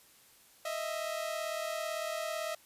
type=tone pair together; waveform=sawtooth; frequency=625 / 662.9 Hz; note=D#5 / E5; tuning=+8 / +10 cents; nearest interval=minor second; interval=102 cents; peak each=-33 / -34 dBFS; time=0.65-2.55 s; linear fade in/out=5 ms; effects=white hiss -61 dBFS RMS until 2.65 s + resampled to 32000 Hz